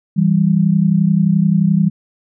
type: tone pair together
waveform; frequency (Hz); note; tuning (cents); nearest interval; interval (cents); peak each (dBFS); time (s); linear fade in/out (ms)
sine; 164.48 / 196; E3 / G3; -4 / 0; minor third; 304; -13; 0.16-1.9; 20
effects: none